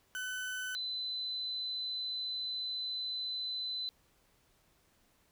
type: tone pair in turn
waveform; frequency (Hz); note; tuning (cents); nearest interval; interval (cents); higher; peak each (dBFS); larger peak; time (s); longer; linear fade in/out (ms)
35% pulse / sine; 1507 / 4023; F#6 / B7; +31 / +31; octave + perfect fourth; 1700; second; -35 / -35; neither; 0.15-0.75 / 0.75-3.89; second; 0
effects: pink hiss -70 dBFS RMS until 5.31 s